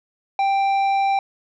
triangle tone with tanh clipping, 786 Hz, G5, 4 cents sharp, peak -18 dBFS, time 0.39-1.19 s, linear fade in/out 2 ms, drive 13 dB, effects none

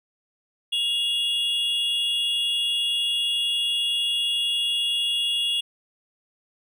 triangle tone pair together, 2828 / 3359 Hz, F7 / G#7, +21 / +19 cents, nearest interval minor third, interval 298 cents, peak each -23 dBFS, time 0.72-5.61 s, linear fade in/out 10 ms, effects none

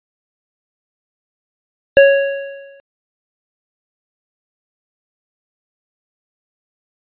square tone with exponential decay, 554.4 Hz, C#5, in tune, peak -3 dBFS, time 1.97-2.8 s, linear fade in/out 0 ms, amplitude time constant 180 ms, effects resampled to 8000 Hz

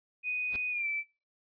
sine tone with pitch glide, 2489 to 2322 Hz, D#7 to D7, 0 to -20 cents, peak -30 dBFS, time 0.23-1.04 s, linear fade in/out 50 ms, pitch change -120 cents, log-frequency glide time 0.7-0.87 s
pink noise with exponential growth, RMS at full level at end -38 dBFS, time 0.47-0.56 s, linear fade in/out 0 ms, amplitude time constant 18 ms
effects noise-tail reverb RT60 0.3 s tail -20 dB re dry + resampled to 11025 Hz

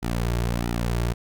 sawtooth tone with flanger, 58.7 Hz, A#1, 13 cents sharp, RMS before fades -25 dBFS, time 0.02-1.14 s, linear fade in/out 20 ms, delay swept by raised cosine 1.8 to 4 ms, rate 1.5 Hz, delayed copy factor -0.85, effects none

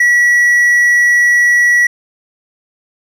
triangle tone, 1936 Hz, B6, 35 cents flat, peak -5 dBFS, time 0-1.87 s, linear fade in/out 5 ms, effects none

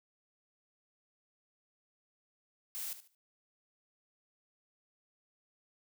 blue noise with echo, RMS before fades -40 dBFS, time 2.75-2.93 s, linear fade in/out 0 ms, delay 73 ms, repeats 3, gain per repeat -12 dB, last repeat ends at 3.149 s, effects none

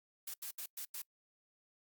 blue noise bursts at uneven times, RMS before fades -43 dBFS, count 5, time 0.27-0.34 / 0.42-0.51 / 0.58-0.66 / 0.77-0.85 / 0.94-1.02 s, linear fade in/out 5 ms, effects noise-tail reverb RT60 0.1 s tail -26 dB re dry + Opus 48 kbps

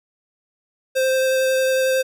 square tone with vibrato, 523.3 Hz, C5, in tune, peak -17 dBFS, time 0.95-2.03 s, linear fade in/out 20 ms, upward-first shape sine, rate 11 Hz, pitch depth 9 cents each way, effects none

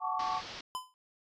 sine chord, D major seventh, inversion first, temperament equal with one note detuned, 740 / 880 / 1108.7 / 1148.5 Hz, F#5 / A5 / C#6 / D6, 0 / 0 / 0 / -39 cents, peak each -36 dBFS, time 0-0.42 s, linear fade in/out 50 ms
white low-pass noise, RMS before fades -45 dBFS, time 0.19-0.61 s, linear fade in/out 5 ms, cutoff 5400 Hz, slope 48 dB/octave
square tone with exponential decay, 1015 Hz, B5, 47 cents sharp, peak -32 dBFS, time 0.75-0.94 s, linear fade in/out 0 ms, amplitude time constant 40 ms
effects resampled to 32000 Hz

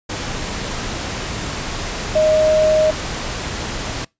sine tone in noise, 622.3 Hz, D#5, in tune, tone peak -11 dBFS, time 2.15-2.91 s, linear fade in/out 10 ms, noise pink, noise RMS -25 dBFS, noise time 0.09-4.05 s, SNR +11 dB, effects noise-tail reverb RT60 0.2 s tail -24 dB re dry + resampled to 16000 Hz

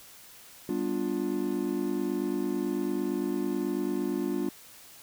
triangle chord, G dominant seventh, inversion none, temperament just, 196 / 245 / 294 / 352.8 Hz, G3 / B3 / D4 / F4, 0 / -14 / +2 / +18 cents, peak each -33 / -32 / -30 / -30 dBFS, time 0.69-4.49 s, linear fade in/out 2 ms, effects white hiss -51 dBFS RMS until 5.02 s

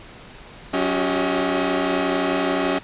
sawtooth tone cluster, 184.5 / 279.4 / 363.6 / 395.1 / 637 Hz, F#3 / C#4 / F#4 / G4 / D#5, -5 / +14 / -30 / +14 / +41 cents, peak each -27 / -19 / -23 / -23 / -22 dBFS, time 0.73-2.79 s, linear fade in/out 10 ms, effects pink hiss -42 dBFS RMS until 2.83 s + resampled to 8000 Hz

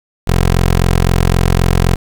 15% pulse tone, 43.85 Hz, F1, 8 cents sharp, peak -3 dBFS, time 0.27-1.96 s, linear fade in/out 10 ms, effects 7-bit

